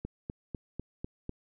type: click train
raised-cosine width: 3 ms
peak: -23 dBFS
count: 6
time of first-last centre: 0.05-1.294 s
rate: 4.02 Hz
effects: none